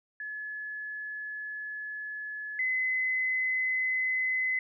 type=tone pair in turn; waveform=sine; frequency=1709 / 2032 Hz; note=G#6 / B6; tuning=+49 / +49 cents; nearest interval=minor third; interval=300 cents; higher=second; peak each=-35 / -26 dBFS; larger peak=second; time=0.2-2.59 / 2.59-4.59 s; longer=first; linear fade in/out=2 ms; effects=none